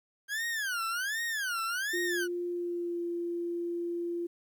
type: tone with vibrato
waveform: 40% pulse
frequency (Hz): 1580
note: G6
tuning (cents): +13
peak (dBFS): -30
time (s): 0.28-2.28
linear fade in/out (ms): 50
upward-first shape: sine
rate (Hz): 1.3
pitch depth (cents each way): 290
type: tone with pitch glide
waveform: sine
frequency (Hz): 350.9 to 344.3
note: F4 to F4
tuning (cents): +8 to -25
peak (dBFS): -31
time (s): 1.93-4.27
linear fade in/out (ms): 10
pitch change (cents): -33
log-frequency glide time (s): 2.47-3.02
effects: 11-bit